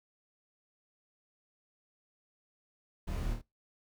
brown noise with echo, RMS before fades -37 dBFS, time 3.07-3.34 s, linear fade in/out 10 ms, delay 26 ms, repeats 3, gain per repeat -4 dB, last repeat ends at 3.418 s, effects noise-tail reverb RT60 0.2 s tail -21 dB re dry

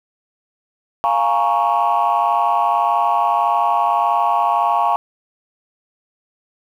sine chord, Bb minor seventh, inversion second, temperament equal, 698.5 / 830.6 / 932.3 / 1108.7 Hz, F5 / Ab5 / Bb5 / Db6, 0 / 0 / 0 / 0 cents, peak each -18 dBFS, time 1.04-4.96 s, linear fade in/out 0 ms, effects tanh soft clip ceiling -8 dBFS + 8-bit

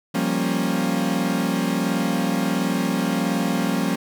40% pulse chord, G half-diminished seventh, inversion third, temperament equal with one note detuned, 174.61 / 196 / 233.1 / 275.3 Hz, F3 / G3 / Bb3 / Db4, 0 / 0 / 0 / -12 cents, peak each -25 dBFS, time 0.14-3.96 s, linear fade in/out 10 ms, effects none

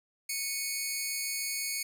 10% pulse tone pair together, 2217 / 2474 Hz, C#7 / D#7, 0 / -10 cents, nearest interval major second, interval 190 cents, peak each -23 / -33 dBFS, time 0.29-1.83 s, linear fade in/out 5 ms, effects none

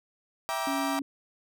35% pulse chord, E half-diminished seventh, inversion none, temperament equal with one note detuned, 659.3 / 784 / 950.3 / 1174.7 Hz, E5 / G5 / Bb5 / D6, 0 / 0 / +33 / 0 cents, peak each -33 dBFS, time 0.49-0.99 s, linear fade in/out 0 ms
sine tone, 277.2 Hz, C#4, in tune, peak -30 dBFS, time 0.67-1.02 s, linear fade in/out 2 ms
effects none

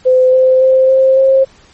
sine tone with pitch steps, 512 / 517.4 / 522.8 / 528.2 / 533.7 Hz, C5 / C5 / C5 / C5 / C5, -38 / -19 / -1 / +16 / +34 cents, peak -5 dBFS, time 0.05-1.45 s, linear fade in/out 20 ms, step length 280 ms, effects pink hiss -45 dBFS RMS until 1.73 s + MP3 32 kbps

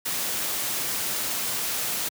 white noise, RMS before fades -28 dBFS, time 0.05-2.09 s, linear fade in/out 10 ms, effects high-pass 100 Hz 12 dB/octave

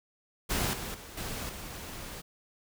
pink noise with level steps, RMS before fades -30 / -38 / -46 / -37 / -42 dBFS, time 0.49-2.22 s, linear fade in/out 20 ms, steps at 0.73 / 0.94 / 1.17 / 1.49 s, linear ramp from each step 5 ms, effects none

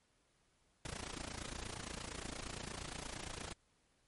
pink noise with amplitude modulation, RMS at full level -42 dBFS, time 0.85-3.53 s, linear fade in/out 2 ms, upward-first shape sine, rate 28.6 Hz, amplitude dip 85%, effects pink hiss -75 dBFS RMS until 4.07 s + MP3 48 kbps

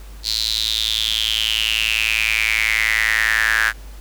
sawtooth tone with high-pass filter sweep, 110 Hz, A2, in tune, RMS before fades -19 dBFS, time 0.23-3.73 s, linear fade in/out 50 ms, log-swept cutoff 4300 to 1600 Hz, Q 7.6, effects added 50 Hz sine -34 dBFS peak until 4 s + pink hiss -46 dBFS RMS until 4 s

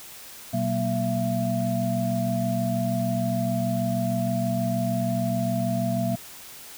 sine tone cluster, 122.9 / 188.9 / 235.4 / 672 Hz, B2 / F#3 / A#3 / E5, -8 / +36 / +17 / +33 cents, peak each -28 dBFS, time 0.53-6.16 s, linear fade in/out 10 ms, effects white hiss -43 dBFS RMS until 6.77 s

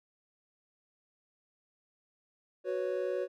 triangle chord, F# suspended fourth, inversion none, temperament equal, 370 / 493.9 / 554.4 Hz, F#4 / B4 / C#5, 0 / 0 / 0 cents, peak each -33 / -34 / -33 dBFS, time 2.64-3.28 s, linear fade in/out 50 ms, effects none

